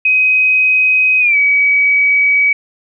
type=tone with pitch glide; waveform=sine; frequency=2521 to 2272 Hz; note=D#7 to C#7; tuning=+22 to +42 cents; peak=-8 dBFS; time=0.05-2.53 s; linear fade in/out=5 ms; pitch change=-180 cents; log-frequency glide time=1.2-1.37 s; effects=none